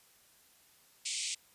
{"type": "band-pass noise", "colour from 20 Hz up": "white", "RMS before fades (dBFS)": -37, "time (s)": [1.05, 1.35], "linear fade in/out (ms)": 10, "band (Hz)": [2100, 9000], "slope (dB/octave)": 96, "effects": ["white hiss -64 dBFS RMS until 1.54 s", "resampled to 32000 Hz"]}